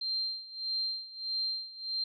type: tone with tremolo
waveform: sine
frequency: 4161 Hz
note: C8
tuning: 10 cents flat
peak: -29 dBFS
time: 0.01-2.04 s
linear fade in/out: 5 ms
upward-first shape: sine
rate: 1.6 Hz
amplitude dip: 85%
effects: none